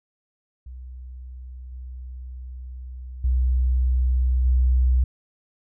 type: tone with level steps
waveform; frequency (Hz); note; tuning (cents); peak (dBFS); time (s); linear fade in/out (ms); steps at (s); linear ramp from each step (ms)
sine; 63; B1; +35; -35 / -33 / -17 / -15; 0.66-5.04; 5; 1.72 / 3.24 / 4.45; 5
effects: none